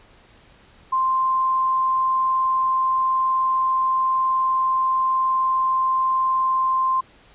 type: tone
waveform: sine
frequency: 1046.5 Hz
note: C6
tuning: in tune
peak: -17 dBFS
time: 0.92-7.01 s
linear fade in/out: 10 ms
effects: pink hiss -52 dBFS RMS until 7.34 s + resampled to 8000 Hz